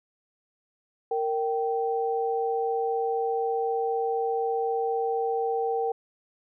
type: tone pair together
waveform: sine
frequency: 462 / 777 Hz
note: A#4 / G5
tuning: -16 / -16 cents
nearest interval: major sixth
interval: 900 cents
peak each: -26 / -28 dBFS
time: 1.11-5.92 s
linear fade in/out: 5 ms
effects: none